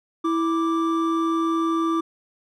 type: tone pair together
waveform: triangle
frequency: 328.5 / 1174.7 Hz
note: E4 / D6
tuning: -6 / 0 cents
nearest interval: octave + minor seventh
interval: 2206 cents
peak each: -19 / -23 dBFS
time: 0.24-2.01 s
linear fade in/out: 10 ms
effects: none